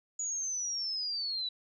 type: linear sweep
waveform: sine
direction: down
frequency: 6870 to 3906 Hz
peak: -32 dBFS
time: 0.19-1.49 s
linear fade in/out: 5 ms
effects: none